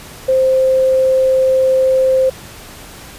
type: tone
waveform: sine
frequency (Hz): 523.3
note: C5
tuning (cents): 0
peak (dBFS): -9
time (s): 0.28-2.3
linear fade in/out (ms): 10
effects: pink hiss -35 dBFS RMS until 3.18 s + resampled to 32000 Hz